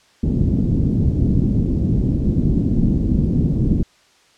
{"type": "low-pass noise", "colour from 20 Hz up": "white", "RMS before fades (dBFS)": -17, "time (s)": [0.23, 3.83], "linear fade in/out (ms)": 5, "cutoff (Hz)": 250, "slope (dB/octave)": 24, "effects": ["white hiss -54 dBFS RMS until 4.37 s", "low-pass 6000 Hz 12 dB/octave"]}